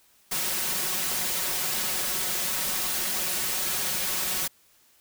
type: noise with comb filter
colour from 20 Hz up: white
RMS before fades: -28 dBFS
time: 0.31-4.48 s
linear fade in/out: 10 ms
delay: 5.4 ms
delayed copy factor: +0.75
effects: white hiss -61 dBFS RMS until 5 s